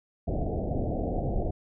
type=low-pass noise; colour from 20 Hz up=pink; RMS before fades=-29 dBFS; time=0.27-1.51 s; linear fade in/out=10 ms; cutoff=760 Hz; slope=96 dB/octave; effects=none